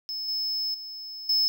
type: tone with level steps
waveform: triangle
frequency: 5220 Hz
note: E8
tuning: 18 cents flat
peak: -29 / -25 / -35 / -19 dBFS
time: 0.09-1.48 s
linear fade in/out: 0 ms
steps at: 0.28 / 0.74 / 1.29 s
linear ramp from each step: 5 ms
effects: none